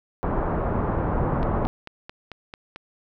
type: low-pass noise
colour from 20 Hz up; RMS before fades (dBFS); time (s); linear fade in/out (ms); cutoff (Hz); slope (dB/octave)
pink; -24; 0.23-1.67; 0; 1200; 24
type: click train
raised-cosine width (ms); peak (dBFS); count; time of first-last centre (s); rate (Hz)
0.3; -21; 7; 1.43-2.76; 4.51
effects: none